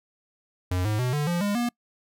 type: tone with pitch steps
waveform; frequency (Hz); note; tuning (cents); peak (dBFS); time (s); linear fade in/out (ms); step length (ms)
square; 90.8 / 106.74 / 125.48 / 147.51 / 173.4 / 203.8 / 239.6; F#2 / G#2 / B2 / D3 / F3 / G#3 / A#3; -32 / +48 / +28 / +8 / -12 / -32 / +48; -24; 0.71-1.69; 5; 140
effects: noise-tail reverb RT60 0.1 s tail -26 dB re dry